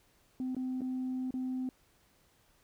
sine tone with dropouts, 256.9 Hz, C4, 32 cents flat, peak -31 dBFS, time 0.4-1.69 s, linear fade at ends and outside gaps 1 ms, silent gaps 0.548-0.566 / 0.808-0.817 / 1.307-1.34 s, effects tanh soft clip ceiling -30 dBFS + pink hiss -68 dBFS RMS until 2.63 s

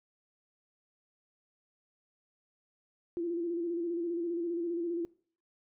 sine tone with vibrato, 341.3 Hz, F4, 40 cents flat, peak -31 dBFS, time 3.17-5.05 s, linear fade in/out 0 ms, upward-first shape square, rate 15 Hz, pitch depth 41 cents each way, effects noise-tail reverb RT60 0.5 s tail -23 dB re dry

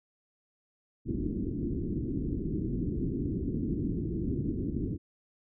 white low-pass noise, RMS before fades -32 dBFS, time 1.05-4.98 s, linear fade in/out 50 ms, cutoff 350 Hz, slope 48 dB/octave, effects none

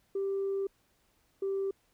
sine tone pair in turn, 392 / 390.3 Hz, G4 / G4, 0 / -8 cents, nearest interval unison, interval 8 cents, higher first, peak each -28 dBFS, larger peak neither, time 0.15-0.67 / 1.42-1.71 s, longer first, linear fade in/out 5 ms, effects tanh soft clip ceiling -26 dBFS + pink hiss -71 dBFS RMS until 1.93 s

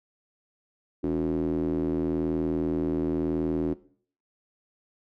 square tone with band-pass filter, 40.45 Hz, E1, 32 cents flat, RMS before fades -27 dBFS, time 1.03-3.74 s, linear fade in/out 10 ms, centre 320 Hz, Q 6.4, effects noise-tail reverb RT60 0.5 s tail -18 dB re dry

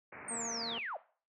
white low-pass noise, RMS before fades -49 dBFS, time 0.12-0.79 s, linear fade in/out 5 ms, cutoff 2400 Hz, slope 96 dB/octave
sine linear sweep, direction down, 8840 to 523.3 Hz, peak -37 dBFS, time 0.28-0.97 s, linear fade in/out 5 ms
click train, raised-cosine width 1 ms, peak -32 dBFS, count 109, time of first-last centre 0.31-0.778 s, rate 231 Hz
effects noise-tail reverb RT60 0.4 s tail -17 dB re dry + high-pass 100 Hz 12 dB/octave

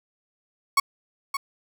35% pulse tone with echo, 1108.7 Hz, C#6, in tune, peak -14 dBFS, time 0.77-0.8 s, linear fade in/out 5 ms, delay 570 ms, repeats 1, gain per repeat -9 dB, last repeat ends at 1.37 s, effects none

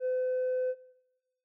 triangle tone with tanh clipping, 509 Hz, C5, 48 cents flat, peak -28 dBFS, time 0-0.75 s, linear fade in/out 50 ms, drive 6 dB, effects noise-tail reverb RT60 0.9 s tail -18 dB re dry

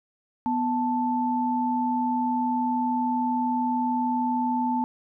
sine tone pair together, 246.9 / 879.9 Hz, B3 / A5, 0 / 0 cents, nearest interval octave + minor seventh, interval 2200 cents, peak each -25 dBFS, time 0.46-4.84 s, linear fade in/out 0 ms, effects none

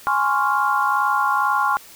sine chord, Db major seventh, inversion second, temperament equal, 830.6 / 1046.5 / 1108.7 / 1396.9 Hz, Ab5 / C6 / Db6 / F6, 0 / 0 / 0 / 0 cents, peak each -22 dBFS, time 0.07-1.77 s, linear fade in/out 0 ms, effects white hiss -44 dBFS RMS until 1.95 s

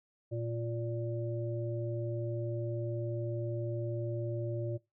harmonic tone, 116.54 Hz, A#2, in tune, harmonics 1 / 3 / 5, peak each -35 / -39 / -40 dBFS, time 0.31-4.78 s, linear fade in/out 20 ms, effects noise-tail reverb RT60 0.2 s tail -19 dB re dry

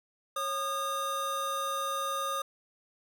square tone pair together, 545.7 / 1225 Hz, C#5 / D#6, -27 / -27 cents, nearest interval octave + major second, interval 1400 cents, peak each -38 / -32 dBFS, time 0.36-2.42 s, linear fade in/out 5 ms, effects none

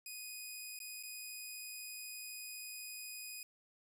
10% pulse tone with dropouts, 2489 Hz, D#7, in tune, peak -36 dBFS, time 0.06-3.43 s, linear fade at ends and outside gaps 2 ms, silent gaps 0.79-0.801 / 1.028-1.034 s, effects none

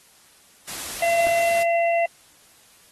white noise, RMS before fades -32 dBFS, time 0.67-1.64 s, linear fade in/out 20 ms
harmonic tone, 679 Hz, F5, 49 cents flat, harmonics 1 / 3 / 4, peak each -18 / -28 / -30 dBFS, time 1.02-2.06 s, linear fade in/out 5 ms
clicks, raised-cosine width 1 ms, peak -23 dBFS, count 2, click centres 1.268 / 1.271 s
effects white hiss -54 dBFS RMS until 2.91 s + AAC 32 kbps

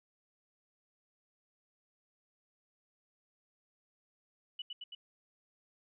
sine tone with echo, 2960 Hz, F#7, in tune, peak -38 dBFS, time 4.59-4.62 s, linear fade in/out 5 ms, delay 110 ms, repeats 3, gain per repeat -2 dB, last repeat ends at 4.95 s, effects none

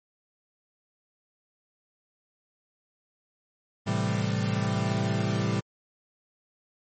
40% pulse chord, A minor seventh, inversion none, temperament equal, 110 / 130.81 / 164.81 / 196 Hz, A2 / C3 / E3 / G3, 0 / 0 / 0 / 0 cents, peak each -28 / -31 / -32 / -29 dBFS, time 3.86-5.61 s, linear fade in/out 20 ms, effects MP3 32 kbps

